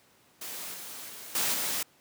white noise with level steps, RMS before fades -39 / -42 / -44 / -28 / -31 dBFS, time 0.41-1.83 s, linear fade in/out 5 ms, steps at 0.74 / 1.09 / 1.35 / 1.54 s, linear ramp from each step 2 ms, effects pink hiss -62 dBFS RMS until 2 s + high-pass 150 Hz 12 dB/octave

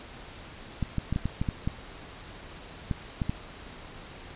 clicks, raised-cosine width 5 ms, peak -15 dBFS, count 11, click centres 0.827 / 0.983 / 1.126 / 1.161 / 1.256 / 1.415 / 1.488 / 1.675 / 2.912 / 3.218 / 3.295 s, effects pink hiss -45 dBFS RMS until 4.35 s + resampled to 8000 Hz

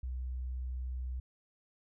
sine tone, 63.1 Hz, B1, 38 cents sharp, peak -35 dBFS, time 0.03-1.2 s, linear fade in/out 5 ms, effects none

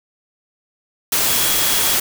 sine tone in noise, 3322 Hz, G#7, in tune, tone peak -26 dBFS, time 1.27-1.95 s, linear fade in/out 5 ms, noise white, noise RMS -17 dBFS, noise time 1.12-2 s, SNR -12 dB, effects none

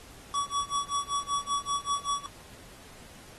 square tone with tremolo, 1136 Hz, C#6, 42 cents sharp, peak -26 dBFS, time 0.34-2.26 s, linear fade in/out 0 ms, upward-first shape sine, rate 5.2 Hz, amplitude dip 95%, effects pink hiss -51 dBFS RMS until 3.38 s + AAC 32 kbps

